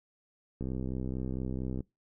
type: click train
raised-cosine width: 3 ms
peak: -23 dBFS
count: 78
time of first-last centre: 0.61-1.806 s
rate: 64.4 Hz
effects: noise-tail reverb RT60 0.2 s tail -23 dB re dry